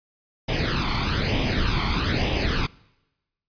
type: noise with flanger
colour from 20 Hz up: pink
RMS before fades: -23 dBFS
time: 0.48-2.67 s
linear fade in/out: 10 ms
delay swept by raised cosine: 0.34 to 0.92 ms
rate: 1.1 Hz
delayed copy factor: +0.7
effects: noise-tail reverb RT60 1.0 s tail -24 dB re dry + resampled to 11025 Hz